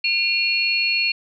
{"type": "tone cluster", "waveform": "sine", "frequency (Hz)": [2411, 2754, 4330], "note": ["D7", "F7", "C#8"], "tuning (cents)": [45, -25, -41], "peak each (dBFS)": -22, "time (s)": [0.04, 1.12], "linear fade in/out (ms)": 5, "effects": []}